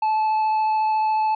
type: tone with vibrato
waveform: triangle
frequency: 868 Hz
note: A5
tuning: 24 cents flat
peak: -16 dBFS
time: 0.02-1.35 s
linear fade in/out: 5 ms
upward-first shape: triangle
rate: 14 Hz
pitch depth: 10 cents each way
effects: resampled to 11025 Hz